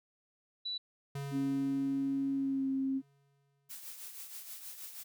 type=tone; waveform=sine; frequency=3951 Hz; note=B7; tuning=in tune; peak=-35 dBFS; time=0.65-0.78 s; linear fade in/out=10 ms
type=tone with exponential decay; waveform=square; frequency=140 Hz; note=C#3; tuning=18 cents sharp; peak=-37 dBFS; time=1.15-3.78 s; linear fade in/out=5 ms; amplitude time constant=570 ms
type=tone with pitch glide; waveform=sine; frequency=273.5 to 267.6 Hz; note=C#4 to C4; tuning=-23 to +39 cents; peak=-30 dBFS; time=1.31-3.02 s; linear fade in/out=50 ms; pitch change=-38 cents; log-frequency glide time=2.34-2.68 s
type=noise with tremolo; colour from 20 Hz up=blue; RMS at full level=-44 dBFS; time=3.69-5.04 s; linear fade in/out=20 ms; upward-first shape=triangle; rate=6.3 Hz; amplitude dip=60%
effects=none

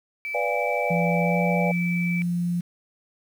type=tone; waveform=sine; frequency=2314 Hz; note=D7; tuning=26 cents flat; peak=-28 dBFS; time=0.25-2.22 s; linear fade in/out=0 ms
type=chord; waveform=sine; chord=B diminished seventh; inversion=none; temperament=equal with one note detuned; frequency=493.9 / 587.3 / 698.5 / 819.2 Hz; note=B4 / D5 / F5 / Ab5; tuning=0 / 0 / 0 / -24 cents; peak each=-28 / -27 / -29 / -30 dBFS; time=0.34-1.72 s; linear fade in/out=10 ms
type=tone with pitch glide; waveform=sine; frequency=171 to 174.39 Hz; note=F3 to F3; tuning=-36 to -2 cents; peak=-22 dBFS; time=0.9-2.61 s; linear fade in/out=10 ms; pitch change=+34 cents; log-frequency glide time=1.23-1.38 s
effects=8-bit

